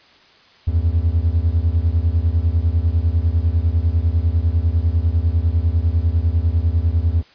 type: beating tone pair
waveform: triangle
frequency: 78.6 / 88.6 Hz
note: D#2 / F2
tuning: +18 / +25 cents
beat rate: 10 Hz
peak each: -15 / -16 dBFS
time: 0.67-7.23 s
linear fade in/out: 10 ms
effects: white hiss -50 dBFS RMS until 7.34 s + resampled to 11025 Hz